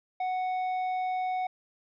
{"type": "tone with tanh clipping", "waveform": "triangle", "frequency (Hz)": 740, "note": "F#5", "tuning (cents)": 0, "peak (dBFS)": -29, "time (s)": [0.2, 1.47], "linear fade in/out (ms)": 5, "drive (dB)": 11, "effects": []}